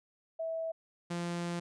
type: tone pair in turn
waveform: sine / sawtooth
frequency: 652 / 172.69 Hz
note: E5 / F3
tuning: -19 / -19 cents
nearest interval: octave + major seventh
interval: 2300 cents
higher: first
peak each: -33 / -30 dBFS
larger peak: second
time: 0.39-0.72 / 1.1-1.6 s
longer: second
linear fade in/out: 10 ms
effects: resampled to 22050 Hz